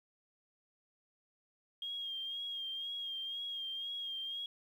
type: tone with vibrato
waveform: sine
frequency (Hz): 3239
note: G#7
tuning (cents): -44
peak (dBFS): -38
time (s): 1.82-4.46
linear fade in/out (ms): 2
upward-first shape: sine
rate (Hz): 2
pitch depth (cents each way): 39
effects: 11-bit